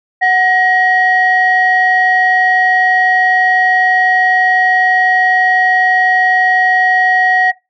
sine tone pair together, 740 / 1894 Hz, F#5 / A#6, 0 / +27 cents, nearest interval octave + major third, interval 1627 cents, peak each -10 dBFS, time 0.21-7.52 s, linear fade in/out 20 ms, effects noise-tail reverb RT60 0.2 s tail -19 dB re dry + tanh soft clip ceiling -2 dBFS

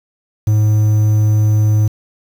triangle tone with quantisation, 106.8 Hz, G#2, 49 cents sharp, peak -7 dBFS, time 0.47-1.88 s, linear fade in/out 5 ms, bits 6, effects none

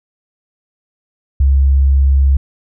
sine tone, 68.2 Hz, C#2, 28 cents flat, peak -7 dBFS, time 1.4-2.37 s, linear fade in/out 5 ms, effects none

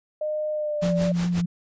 sine tone with pitch glide, 610 to 584.5 Hz, D#5 to D5, -34 to -8 cents, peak -24 dBFS, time 0.21-1.12 s, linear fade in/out 5 ms, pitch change -74 cents, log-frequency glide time 0.52-0.96 s
pink noise with tremolo, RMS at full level -33 dBFS, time 0.81-1.42 s, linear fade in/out 20 ms, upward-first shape sine, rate 5.5 Hz, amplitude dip 90%
sine tone with vibrato, 174.61 Hz, F3, in tune, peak -21 dBFS, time 0.82-1.46 s, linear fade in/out 10 ms, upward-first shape sine, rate 4.8 Hz, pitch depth 17 cents each way
effects resampled to 16000 Hz

